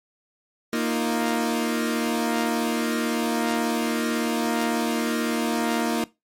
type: chord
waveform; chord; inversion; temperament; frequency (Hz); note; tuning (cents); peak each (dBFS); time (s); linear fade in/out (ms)
sawtooth; Bb suspended fourth; none; equal; 233.1 / 311.1 / 349.2; Bb3 / Eb4 / F4; 0 / 0 / 0; -20 / -24 / -26; 0.73-6.04; 2
effects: noise-tail reverb RT60 0.2 s tail -18 dB re dry + MP3 64 kbps